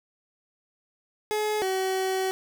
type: tone pair in turn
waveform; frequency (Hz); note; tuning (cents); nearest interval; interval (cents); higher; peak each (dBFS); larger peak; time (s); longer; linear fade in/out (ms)
30% pulse; 424.9 / 378.5; G#4 / F#4; +40 / +39; major second; 201; first; -22; neither; 1.31-1.62 / 1.62-2.31; second; 0
effects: none